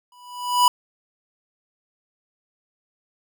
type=tone with exponential growth; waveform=square; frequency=984 Hz; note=B5; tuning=7 cents flat; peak=-11 dBFS; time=0.12-0.68 s; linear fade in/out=2 ms; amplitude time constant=120 ms; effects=none